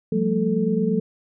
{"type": "tone cluster", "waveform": "sine", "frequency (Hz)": [175.6, 195.3, 224.3, 439.2], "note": ["F3", "G3", "A3", "A4"], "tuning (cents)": [10, -6, 34, -3], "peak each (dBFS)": -24, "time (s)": [0.12, 1], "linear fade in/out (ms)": 5, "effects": []}